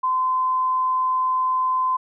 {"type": "tone", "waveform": "sine", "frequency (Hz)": 1028, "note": "C6", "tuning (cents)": -31, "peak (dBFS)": -18, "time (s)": [0.03, 1.97], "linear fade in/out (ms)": 10, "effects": []}